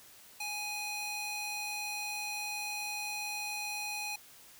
square tone with high-pass filter, 830.6 Hz, G#5, in tune, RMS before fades -38 dBFS, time 0.4-4.16 s, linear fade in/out 5 ms, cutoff 1800 Hz, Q 1, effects white hiss -56 dBFS RMS until 4.59 s

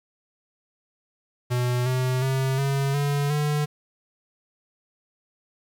square tone with pitch steps, 123.47 / 128.12 / 132.94 / 137.95 / 143.15 / 148.54 Hz, B2 / C3 / C3 / C#3 / D3 / D3, 0 / -36 / +28 / -8 / -44 / +20 cents, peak -22 dBFS, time 1.5-3.66 s, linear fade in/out 20 ms, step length 360 ms, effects 9-bit

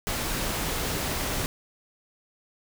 pink noise, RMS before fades -29 dBFS, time 0.07-1.46 s, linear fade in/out 0 ms, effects none

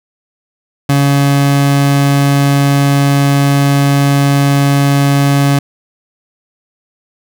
30% pulse tone, 140.6 Hz, C#3, 25 cents sharp, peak -5 dBFS, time 0.89-5.59 s, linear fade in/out 5 ms, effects none

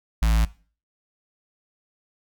square tone with notch filter, 55 Hz, A1, in tune, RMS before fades -19 dBFS, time 0.22-0.45 s, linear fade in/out 5 ms, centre 400 Hz, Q 0.52, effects noise-tail reverb RT60 0.4 s tail -19 dB re dry

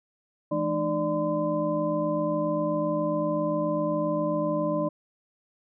sine tone cluster, 166.3 / 213.8 / 303.1 / 590 / 1023 Hz, E3 / A3 / D#4 / D5 / C6, +16 / -49 / -45 / +8 / -39 cents, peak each -32 / -35 / -29 / -27 / -33 dBFS, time 0.51-4.89 s, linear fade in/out 10 ms, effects none

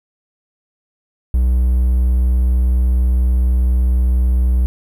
triangle tone, 62.1 Hz, B1, 10 cents sharp, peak -9 dBFS, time 1.34-4.66 s, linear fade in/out 0 ms, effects 8-bit

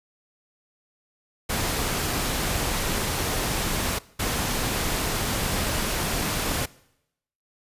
pink noise bursts at uneven times, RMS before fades -26 dBFS, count 2, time 1.49-3.99 / 4.19-6.66 s, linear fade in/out 10 ms, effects noise-tail reverb RT60 0.8 s tail -21 dB re dry + resampled to 32000 Hz

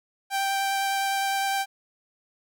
sawtooth tone with vibrato, 784 Hz, G5, in tune, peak -20 dBFS, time 0.3-1.66 s, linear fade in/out 50 ms, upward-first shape triangle, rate 9.8 Hz, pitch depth 10 cents each way, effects none

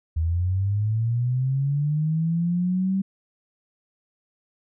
sine linear sweep, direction up, 78.4 to 194.7 Hz, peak -20 dBFS, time 0.16-3.02 s, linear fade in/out 10 ms, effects none

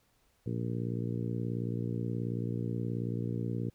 harmonic tone, 58.6 Hz, A#1, 10 cents sharp, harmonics 2 / 3 / 4 / 5 / 6 / 7 / 8, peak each -34 / -38 / -40 / -42 / -44 / -45 / -46 dBFS, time 0.46-3.7 s, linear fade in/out 5 ms, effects pink hiss -71 dBFS RMS until 3.74 s

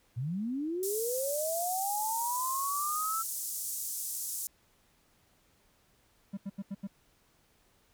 sine linear sweep, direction up, 109.9 to 1340 Hz, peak -31 dBFS, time 0.16-3.23 s, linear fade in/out 20 ms
pink band-pass noise, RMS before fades -37 dBFS, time 0.83-4.47 s, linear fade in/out 0 ms, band 6900 to 16000 Hz, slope 24 dB/octave
triangle tone bursts, 197.4 Hz, G3, 12 cents sharp, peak -32 dBFS, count 5, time 6.33-6.874 s, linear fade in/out 10 ms, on 44 ms, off 81 ms
effects pink hiss -68 dBFS RMS until 7.93 s

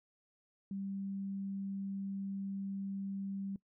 sine tone, 196 Hz, G3, in tune, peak -37 dBFS, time 0.71-3.56 s, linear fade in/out 2 ms, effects noise-tail reverb RT60 0.1 s tail -21 dB re dry

